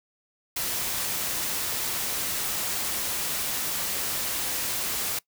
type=noise; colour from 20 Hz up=white; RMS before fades=-29 dBFS; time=0.56-5.19 s; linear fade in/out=5 ms; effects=noise-tail reverb RT60 0.1 s tail -22 dB re dry